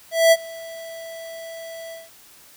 square tone with ADSR envelope, 659.3 Hz, E5, in tune, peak -10 dBFS, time 0.11-2.1 s, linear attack 210 ms, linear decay 42 ms, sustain -24 dB, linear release 180 ms, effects white hiss -49 dBFS RMS until 2.56 s

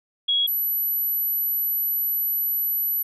sine tone pair in turn, 3322 / 11838 Hz, G#7 / F#9, 0 / 0 cents, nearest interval octave + minor seventh, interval 2200 cents, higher second, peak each -18 / -21 dBFS, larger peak first, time 0.28-0.47 / 0.47-3.03 s, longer second, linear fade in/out 10 ms, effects none

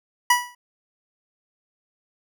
25% pulse tone with exponential decay, 975 Hz, B5, 23 cents flat, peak -8 dBFS, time 0.3-0.55 s, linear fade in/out 5 ms, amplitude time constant 54 ms, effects none

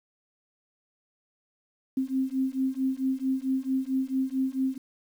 sine beating tone pair, 261.6 / 266.1 Hz, C4 / C4, 0 / +29 cents, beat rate 4.5 Hz, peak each -28 dBFS, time 1.97-4.78 s, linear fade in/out 5 ms, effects 9-bit

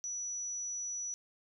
sine tone, 5900 Hz, F#8, 6 cents flat, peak -36 dBFS, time 0.04-1.14 s, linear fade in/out 0 ms, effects none

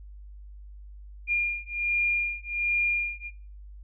sine beating tone pair, 2410 / 2411.3 Hz, D7 / D7, +44 / +45 cents, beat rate 1.3 Hz, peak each -27 dBFS, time 1.27-3.31 s, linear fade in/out 50 ms, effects noise-tail reverb RT60 0.4 s tail -21 dB re dry + added 50 Hz sine -42 dBFS peak until 3.83 s

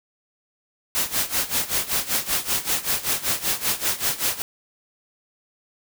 white noise with tremolo, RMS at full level -21 dBFS, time 0.95-4.42 s, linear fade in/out 0 ms, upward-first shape sine, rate 5.2 Hz, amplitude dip 85%, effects none

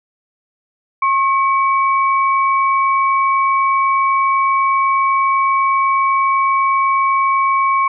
sine tone pair together, 1082 / 2277 Hz, C#6 / C#7, -42 / +46 cents, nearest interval octave + minor second, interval 1288 cents, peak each -12 / -21 dBFS, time 1.02-7.88 s, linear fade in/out 5 ms, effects none

